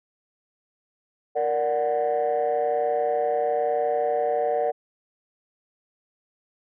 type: chord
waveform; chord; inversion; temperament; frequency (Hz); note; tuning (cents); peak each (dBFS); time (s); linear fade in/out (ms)
sine; Bb augmented; none; equal; 466.2 / 587.3 / 740; Bb4 / D5 / F#5; 0 / 0 / 0; -24; 1.35-4.72; 20
effects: tanh soft clip ceiling -16 dBFS